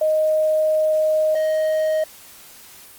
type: tone pair in turn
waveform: sine / triangle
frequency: 622.3 / 625.6 Hz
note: D#5 / D#5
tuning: 0 / +9 cents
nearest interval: unison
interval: 9 cents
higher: second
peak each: -15 dBFS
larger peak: neither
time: 0.01-1.35 / 1.35-2.04 s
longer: first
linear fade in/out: 5 ms
effects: white hiss -44 dBFS RMS until 2.98 s + Opus 32 kbps